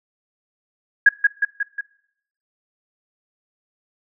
sine tone with echo, 1651 Hz, G#6, 11 cents flat, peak -6 dBFS, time 1.06-1.09 s, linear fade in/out 5 ms, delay 180 ms, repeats 4, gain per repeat -4 dB, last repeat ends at 1.81 s, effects noise-tail reverb RT60 0.7 s tail -21 dB re dry

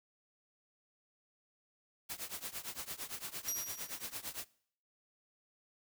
white noise with tremolo, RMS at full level -40 dBFS, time 2.09-4.45 s, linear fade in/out 10 ms, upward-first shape triangle, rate 8.8 Hz, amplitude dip 95%
35% pulse tone with exponential decay, 5750 Hz, F8, 50 cents sharp, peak -30 dBFS, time 3.48-4.22 s, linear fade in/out 5 ms, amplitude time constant 160 ms
effects noise-tail reverb RT60 0.6 s tail -22 dB re dry

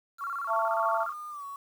sine tone with vibrato, 1244.5 Hz, D#6, in tune, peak -31 dBFS, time 0.18-1.14 s, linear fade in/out 50 ms, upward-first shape square, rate 17 Hz, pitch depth 180 cents each way
harmonic tone, 223.7 Hz, A3, 29 cents sharp, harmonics 3 / 4 / 5, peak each -29 / -30 / -31 dBFS, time 0.47-1.07 s, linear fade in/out 50 ms
sine tone with pitch glide, 1213 to 1118.8 Hz, D#6 to C#6, -44 to +16 cents, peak -37 dBFS, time 0.69-1.56 s, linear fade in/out 2 ms, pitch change -140 cents, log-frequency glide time 1.3-1.44 s
effects 9-bit

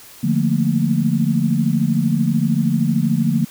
sine chord, Bb major seventh, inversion first, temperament equal, 146.83 / 174.61 / 220 / 233.1 Hz, D3 / F3 / A3 / Bb3, 0 / 0 / 0 / 0 cents, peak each -20 dBFS, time 0.23-3.45 s, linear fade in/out 10 ms, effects white hiss -42 dBFS RMS until 3.5 s

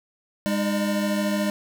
square tone cluster, 204.2 / 309.5 / 599 Hz, G#3 / D#4 / D5, -29 / -9 / +34 cents, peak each -24 / -31 / -30 dBFS, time 0.46-1.5 s, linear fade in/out 0 ms, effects none

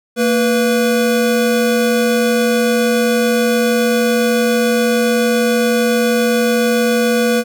square tone pair together, 229 / 489.7 Hz, A#3 / B4, -31 / -15 cents, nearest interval octave + minor second, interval 1316 cents, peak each -16 / -15 dBFS, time 0.16-7.44 s, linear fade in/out 50 ms, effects none

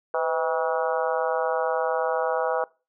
harmonic tone with a mistuned harmonic, 160.5 Hz, E3, 46 cents flat, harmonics 3 / 4 / 5 / 6 / 7 / 8 / 9, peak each -26 / -28 / -30 / -32 / -33 / -34 / -35 dBFS, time 0.14-2.64 s, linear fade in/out 2 ms, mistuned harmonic 3, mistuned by +76 cents, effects noise-tail reverb RT60 0.3 s tail -22 dB re dry

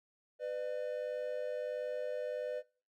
triangle tone pair together, 500 / 601.5 Hz, B4 / D5, +21 / +41 cents, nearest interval minor third, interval 320 cents, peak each -36 / -37 dBFS, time 0.39-2.63 s, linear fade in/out 50 ms, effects noise-tail reverb RT60 0.4 s tail -22 dB re dry + Opus 48 kbps

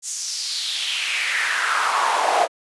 brown noise with high-pass filter sweep, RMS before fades -22 dBFS, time 0.02-2.48 s, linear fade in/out 50 ms, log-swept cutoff 7200 to 640 Hz, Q 3.5, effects high-pass 400 Hz 12 dB/octave + resampled to 24000 Hz

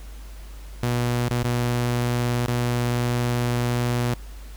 sawtooth tone with dropouts, 121.2 Hz, B2, 32 cents flat, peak -17 dBFS, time 0.83-4.14 s, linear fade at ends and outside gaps 0 ms, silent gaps 1.285-1.308 / 1.428-1.445 / 2.46-2.483 s, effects added 50 Hz sine -36 dBFS peak until 4.56 s + pink hiss -49 dBFS RMS until 4.56 s

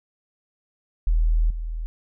sine tone with level steps, 40.31 Hz, E1, 38 cents flat, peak -16 / -26 dBFS, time 1.07-1.86 s, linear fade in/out 0 ms, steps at 1.5 s, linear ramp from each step 5 ms, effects none

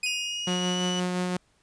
sawtooth tone with exponential decay, 2496 Hz, D#7, 5 cents sharp, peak -21 dBFS, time 0.03-0.82 s, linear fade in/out 5 ms, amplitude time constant 170 ms
35% pulse tone with pitch glide, 2846 to 2958 Hz, F7 to F#7, +32 to -1 cents, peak -28 dBFS, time 0.06-1 s, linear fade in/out 2 ms, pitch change +67 cents, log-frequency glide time 0.24-0.82 s
sawtooth tone with tremolo, 180.5 Hz, F#3, 43 cents flat, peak -21 dBFS, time 0.47-1.37 s, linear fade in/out 5 ms, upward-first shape sine, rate 5.8 Hz, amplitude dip 25%
effects pink hiss -66 dBFS RMS until 1.62 s + resampled to 22050 Hz

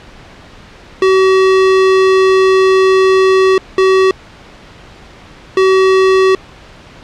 square tone bursts at uneven times, 379.5 Hz, F#4, 44 cents sharp, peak -7 dBFS, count 3, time 1.02-3.58 / 3.78-4.11 / 5.57-6.35 s, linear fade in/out 2 ms, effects pink hiss -37 dBFS RMS until 7.03 s + low-pass 4000 Hz 12 dB/octave

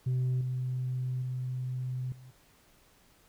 sine tone with level steps, 127.4 Hz, C3, 46 cents flat, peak -24 / -29 / -31 / -48 dBFS, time 0.06-2.31 s, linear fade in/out 10 ms, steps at 0.41 / 1.22 / 2.12 s, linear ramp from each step 2 ms, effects tanh soft clip ceiling -25 dBFS + pink hiss -63 dBFS RMS until 3.28 s

